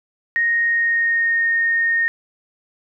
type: tone with pitch glide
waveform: sine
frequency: 1864 to 1844.7 Hz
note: A#6 to A#6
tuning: -1 to -19 cents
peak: -15 dBFS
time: 0.36-2.08 s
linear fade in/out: 0 ms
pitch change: -18 cents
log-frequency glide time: 0.63-1.46 s
effects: none